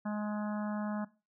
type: harmonic tone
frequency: 209.9 Hz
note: G#3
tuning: 19 cents sharp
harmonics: 1 / 3 / 4 / 5 / 6 / 7 / 8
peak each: -33 / -43 / -45 / -47 / -49 / -50 / -51 dBFS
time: 0.05-1.05 s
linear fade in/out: 10 ms
effects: noise-tail reverb RT60 0.3 s tail -19 dB re dry